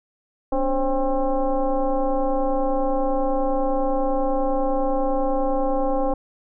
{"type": "tone with frequency modulation", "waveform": "sine", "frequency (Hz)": 256, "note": "C4", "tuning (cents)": -38, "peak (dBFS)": -18, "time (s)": [0.52, 6.14], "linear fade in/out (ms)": 5, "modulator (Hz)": 271, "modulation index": 2.2, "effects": []}